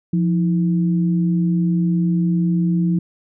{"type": "tone pair together", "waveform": "sine", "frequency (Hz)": [173.8, 321.7], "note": ["F3", "E4"], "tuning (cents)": [-8, -42], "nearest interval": "major seventh", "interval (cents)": 1066, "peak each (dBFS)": [-15, -25], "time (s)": [0.13, 2.99], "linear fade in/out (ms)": 5, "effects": []}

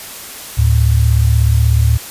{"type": "tone pair together", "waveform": "sine", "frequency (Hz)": [73.46, 110], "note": ["D2", "A2"], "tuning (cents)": [1, 0], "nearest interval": "perfect fifth", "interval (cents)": 699, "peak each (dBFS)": [-11, -11], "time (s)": [0.57, 1.98], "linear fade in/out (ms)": 20, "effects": ["white hiss -30 dBFS RMS until 2.1 s", "resampled to 32000 Hz"]}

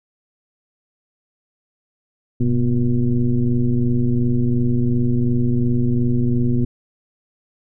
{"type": "tone with frequency modulation", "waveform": "sine", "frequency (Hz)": 127.4, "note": "C3", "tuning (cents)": -46, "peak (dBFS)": -14, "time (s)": [2.4, 6.65], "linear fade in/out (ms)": 5, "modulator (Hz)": 116, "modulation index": 1.4, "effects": []}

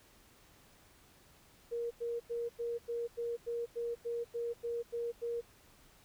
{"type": "tone bursts", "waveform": "sine", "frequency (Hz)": 470.6, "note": "A#4", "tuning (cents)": 16, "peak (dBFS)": -34, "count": 13, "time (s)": [1.71, 5.414], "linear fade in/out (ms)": 20, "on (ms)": 200, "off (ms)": 92, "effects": ["pink hiss -63 dBFS RMS until 6.04 s"]}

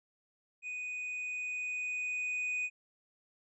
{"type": "tone with level ramp", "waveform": "triangle", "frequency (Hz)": 2486, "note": "D#7", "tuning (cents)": -2, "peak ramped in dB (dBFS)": [-36, -30], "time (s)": [0.62, 2.7], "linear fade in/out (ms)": 50, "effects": ["resampled to 24000 Hz"]}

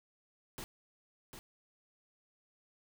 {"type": "noise with echo", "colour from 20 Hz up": "pink", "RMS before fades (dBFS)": -44, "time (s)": [0.58, 0.64], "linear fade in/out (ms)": 0, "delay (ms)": 750, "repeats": 1, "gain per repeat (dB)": -6, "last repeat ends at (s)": 1.39, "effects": []}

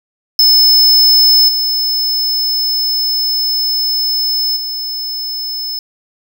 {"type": "tone with level steps", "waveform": "square", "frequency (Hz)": 5230, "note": "E8", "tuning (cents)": -15, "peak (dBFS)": [-6, -13, -19], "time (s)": [0.39, 5.79], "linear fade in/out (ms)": 2, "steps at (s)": [1.48, 4.56], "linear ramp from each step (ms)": 10, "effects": []}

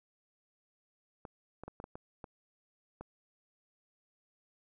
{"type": "clicks", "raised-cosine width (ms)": 1, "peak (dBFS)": -30, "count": 8, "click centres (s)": [1.252, 1.636, 1.68, 1.801, 1.841, 1.955, 2.242, 3.01], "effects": []}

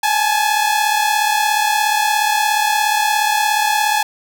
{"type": "tone pair together", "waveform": "sawtooth", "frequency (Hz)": [830.6, 867.6], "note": ["G#5", "A5"], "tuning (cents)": [0, -25], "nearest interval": "minor second", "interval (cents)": 75, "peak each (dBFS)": -13, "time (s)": [0.03, 4.03], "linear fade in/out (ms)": 5, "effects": []}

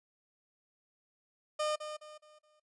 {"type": "tone with echo", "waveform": "30% pulse", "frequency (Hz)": 608, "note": "D#5", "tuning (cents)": -40, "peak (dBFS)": -28, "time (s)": [1.59, 1.76], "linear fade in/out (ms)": 10, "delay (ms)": 210, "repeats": 4, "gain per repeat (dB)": -9, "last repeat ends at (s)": 2.6, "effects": ["noise-tail reverb RT60 0.1 s tail -18 dB re dry", "resampled to 22050 Hz"]}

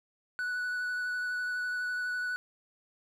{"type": "tone with vibrato", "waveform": "triangle", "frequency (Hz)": 1480, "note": "F#6", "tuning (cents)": 0, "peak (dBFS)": -29, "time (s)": [0.39, 2.36], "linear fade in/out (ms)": 0, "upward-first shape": "sine", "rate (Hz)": 12, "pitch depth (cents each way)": 13, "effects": []}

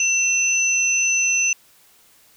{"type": "tone pair together", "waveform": "sine", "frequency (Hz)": [2701, 6064], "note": ["E7", "F#8"], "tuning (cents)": [42, 42], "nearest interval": "octave + major second", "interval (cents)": 1400, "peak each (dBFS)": -19, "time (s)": [0, 1.53], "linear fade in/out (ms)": 2, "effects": ["white hiss -54 dBFS RMS until 2.36 s"]}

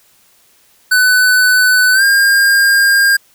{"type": "tone with pitch glide", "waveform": "square", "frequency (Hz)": [1501, 1608.7], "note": ["F#6", "G6"], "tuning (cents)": [24, 44], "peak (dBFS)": -8, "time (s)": [0.91, 3.17], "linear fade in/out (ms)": 10, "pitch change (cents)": 120, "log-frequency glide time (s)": [1.93, 2.03], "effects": ["white hiss -51 dBFS RMS until 3.34 s"]}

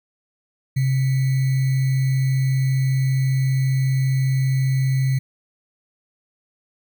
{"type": "tone with sample-and-hold", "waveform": "sine", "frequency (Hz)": 132.6, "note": "C3", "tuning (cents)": 23, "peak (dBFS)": -16, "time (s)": [0.76, 5.19], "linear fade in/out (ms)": 10, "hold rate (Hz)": 2100, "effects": []}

